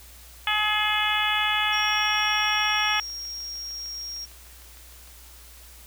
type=harmonic tone; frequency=423.3 Hz; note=G#4; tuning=33 cents sharp; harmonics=2 / 3 / 4 / 5 / 6 / 7 / 8; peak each=-29 / -29 / -29 / -29 / -29 / -29 / -29 dBFS; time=0.47-3 s; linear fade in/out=2 ms
type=tone; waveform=sine; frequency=5588 Hz; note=F8; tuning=in tune; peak=-32 dBFS; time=1.72-4.26 s; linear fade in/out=20 ms
type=click train; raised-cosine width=0.2 ms; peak=-33 dBFS; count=19; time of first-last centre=2.34-5.076 s; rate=6.58 Hz
effects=added 60 Hz sine -48 dBFS peak until 5.86 s + white hiss -49 dBFS RMS until 5.86 s